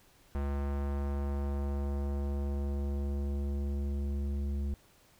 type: tone with low-pass filter sweep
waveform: square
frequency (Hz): 70.4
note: C#2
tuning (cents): +27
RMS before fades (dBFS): -33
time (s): 0.35-4.74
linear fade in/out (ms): 0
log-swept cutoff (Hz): 1500 to 250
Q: 0.82
effects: pink hiss -63 dBFS RMS until 5.19 s